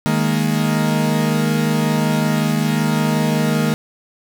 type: chord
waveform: 40% pulse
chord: D# suspended fourth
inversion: none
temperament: equal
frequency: 155.56 / 207.7 / 233.1 Hz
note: D#3 / G#3 / A#3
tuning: 0 / 0 / 0 cents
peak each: -18 / -20 / -19 dBFS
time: 0.06-3.74 s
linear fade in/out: 0 ms
effects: none